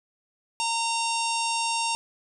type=harmonic tone with a mistuned harmonic; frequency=920 Hz; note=A#5; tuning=23 cents flat; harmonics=1 / 3 / 4 / 5 / 6 / 7 / 8 / 9 / 10; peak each=-27 / -31 / -36 / -38 / -33 / -39 / -39 / -37 / -38 dBFS; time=0.6-1.95 s; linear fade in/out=0 ms; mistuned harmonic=8; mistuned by=+23 cents; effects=none